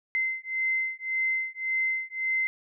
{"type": "beating tone pair", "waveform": "sine", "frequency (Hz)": [2068, 2069.8], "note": ["C7", "C7"], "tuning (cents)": [-21, -19], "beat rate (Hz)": 1.8, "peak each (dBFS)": -29, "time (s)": [0.15, 2.47], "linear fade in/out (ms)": 0, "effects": []}